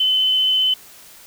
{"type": "tone with vibrato", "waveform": "sine", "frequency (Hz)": 3041, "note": "F#7", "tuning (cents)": 47, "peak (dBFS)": -14, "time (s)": [0, 0.74], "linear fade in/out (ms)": 5, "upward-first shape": "sine", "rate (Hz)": 15, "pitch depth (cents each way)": 8, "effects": ["white hiss -44 dBFS RMS until 1.26 s"]}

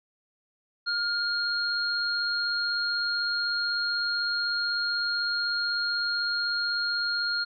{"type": "tone pair together", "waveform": "sine", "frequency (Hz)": [1418, 4249], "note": ["F6", "C8"], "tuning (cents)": [26, 26], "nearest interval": "octave + perfect fifth", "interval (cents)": 1900, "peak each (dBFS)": -28, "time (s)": [0.86, 7.45], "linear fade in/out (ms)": 20, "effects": []}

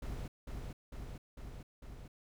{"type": "noise with echo", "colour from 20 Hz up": "brown", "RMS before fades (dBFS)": -41, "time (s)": [0.02, 0.28], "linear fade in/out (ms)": 5, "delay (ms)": 450, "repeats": 4, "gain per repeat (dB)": -2, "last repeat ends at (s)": 2.08, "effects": []}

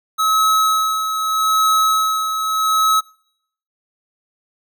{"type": "tone with tremolo", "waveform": "square", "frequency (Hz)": 1286, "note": "E6", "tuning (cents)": -43, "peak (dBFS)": -13, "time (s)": [0.18, 3.01], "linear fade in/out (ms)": 20, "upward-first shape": "sine", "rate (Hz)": 0.81, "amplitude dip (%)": 55, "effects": ["noise-tail reverb RT60 0.7 s tail -23 dB re dry"]}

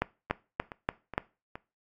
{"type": "two click trains", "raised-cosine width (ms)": 0.5, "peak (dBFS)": [-11, -24], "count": [5, 4], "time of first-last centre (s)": [[0.02, 1.179], [0.3, 1.555]], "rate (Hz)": [3.45, 2.39], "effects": ["noise-tail reverb RT60 0.3 s tail -20 dB re dry", "AAC 64 kbps"]}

